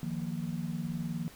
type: chord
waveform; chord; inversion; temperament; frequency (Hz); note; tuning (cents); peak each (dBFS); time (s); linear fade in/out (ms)
sine; Eb suspended second; none; just; 155.56 / 175.01 / 233.3; Eb3 / F3 / Bb3; 0 / +4 / +2; -37 / -36 / -38; 0.03-1.28; 0
effects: pink hiss -53 dBFS RMS until 1.35 s